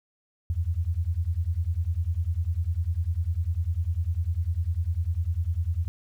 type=beating tone pair; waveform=sine; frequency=79.7 / 89.7 Hz; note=D#2 / F2; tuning=+42 / +47 cents; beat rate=10 Hz; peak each=-27 dBFS; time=0.5-5.88 s; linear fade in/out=0 ms; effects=10-bit